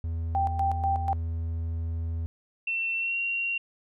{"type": "tone", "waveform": "triangle", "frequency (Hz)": 82.41, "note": "E2", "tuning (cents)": 0, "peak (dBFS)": -26, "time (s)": [0.04, 2.26], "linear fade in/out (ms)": 0}
{"type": "tone with tremolo", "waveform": "sine", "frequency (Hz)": 784, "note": "G5", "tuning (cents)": 0, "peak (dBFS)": -23, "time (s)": [0.35, 1.13], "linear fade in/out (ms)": 0, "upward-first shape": "square", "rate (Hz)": 4.1, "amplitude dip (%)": 65}
{"type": "tone with pitch glide", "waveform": "sine", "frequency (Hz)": [2697, 2752], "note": ["E7", "F7"], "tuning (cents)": [39, -26], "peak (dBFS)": -26, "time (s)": [2.67, 3.58], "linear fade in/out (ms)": 5, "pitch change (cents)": 35, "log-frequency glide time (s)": [2.97, 3.17]}
{"effects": []}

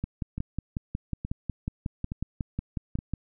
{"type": "two click trains", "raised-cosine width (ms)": 5, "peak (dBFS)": [-17, -20], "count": [18, 4], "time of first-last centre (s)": [[0.04, 3.137], [0.38, 2.989]], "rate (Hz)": [5.49, 1.15], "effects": []}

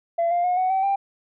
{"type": "tone with pitch steps", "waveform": "sine", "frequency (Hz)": [678, 699.1, 720.8, 743.2, 766.3, 790.1], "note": ["E5", "F5", "F#5", "F#5", "G5", "G5"], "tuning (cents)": [49, 2, -45, 7, -40, 13], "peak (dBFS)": -17, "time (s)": [0.18, 0.96], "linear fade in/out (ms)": 10, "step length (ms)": 130, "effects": ["tanh soft clip ceiling -16 dBFS"]}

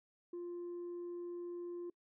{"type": "tone", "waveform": "sine", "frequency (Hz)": 349.2, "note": "F4", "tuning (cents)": 0, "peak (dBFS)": -39, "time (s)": [0.33, 1.9], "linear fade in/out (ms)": 5, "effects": ["noise-tail reverb RT60 0.1 s tail -26 dB re dry", "tanh soft clip ceiling -40 dBFS"]}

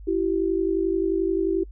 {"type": "tone pair together", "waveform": "sine", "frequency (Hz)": [333.1, 384.5], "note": ["E4", "G4"], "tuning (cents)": [18, -33], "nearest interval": "major second", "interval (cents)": 249, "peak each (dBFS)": [-23, -23], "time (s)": [0.07, 1.64], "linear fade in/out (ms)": 10, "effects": ["noise-tail reverb RT60 0.1 s tail -24 dB re dry", "added 50 Hz sine -38 dBFS peak until 1.71 s"]}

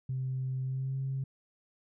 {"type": "tone with pitch glide", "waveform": "sine", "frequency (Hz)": [130.4, 134.22], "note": ["C3", "C3"], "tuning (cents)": [-5, 45], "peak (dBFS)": -30, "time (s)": [0.09, 1.24], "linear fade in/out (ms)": 5, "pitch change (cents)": 50, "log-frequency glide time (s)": [0.63, 0.97], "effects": ["tanh soft clip ceiling -26 dBFS"]}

